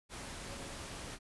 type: tone in noise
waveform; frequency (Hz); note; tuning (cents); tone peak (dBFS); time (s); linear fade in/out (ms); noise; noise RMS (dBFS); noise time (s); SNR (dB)
sine; 554.4; C#5; 0; -55; 0.44-0.8; 50; pink; -45; 0.09-1.19; -13
effects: resampled to 24000 Hz